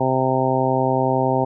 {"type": "harmonic tone", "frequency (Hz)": 130.81, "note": "C3", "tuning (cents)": 0, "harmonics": [1, 2, 3, 4, 5, 6, 7], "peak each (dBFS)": [-24, -24, -24, -24, -24, -24, -24], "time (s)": [0, 1.45], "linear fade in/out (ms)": 10, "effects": []}